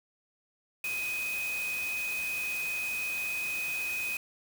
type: tone in noise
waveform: sine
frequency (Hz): 2507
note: D#7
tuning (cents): +12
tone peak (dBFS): -31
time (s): 0.84-4.17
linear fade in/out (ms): 2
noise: white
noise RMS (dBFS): -41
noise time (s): 0.84-4.17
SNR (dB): +7
effects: none